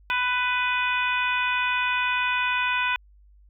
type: harmonic tone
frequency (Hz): 497.1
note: B4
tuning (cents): +11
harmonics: 2 / 3 / 4 / 5 / 6 / 7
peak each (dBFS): -27 / -27 / -33 / -26 / -35 / -36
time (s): 0.1-2.96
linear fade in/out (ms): 0
effects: added 50 Hz sine -51 dBFS peak until 3.49 s